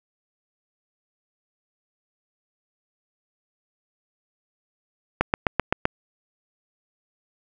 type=click train; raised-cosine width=0.5 ms; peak=-3 dBFS; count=6; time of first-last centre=5.21-5.854 s; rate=7.76 Hz; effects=none